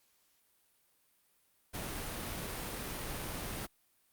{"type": "noise", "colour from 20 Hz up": "pink", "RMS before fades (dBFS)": -40, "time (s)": [1.73, 3.67], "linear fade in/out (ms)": 20, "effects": ["white hiss -72 dBFS RMS until 4.12 s", "Opus 48 kbps"]}